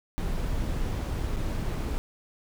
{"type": "noise with dropouts", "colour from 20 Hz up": "brown", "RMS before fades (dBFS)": -29, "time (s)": [0.18, 1.98], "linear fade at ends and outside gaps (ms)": 0, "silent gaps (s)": [1.362, 1.368], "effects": []}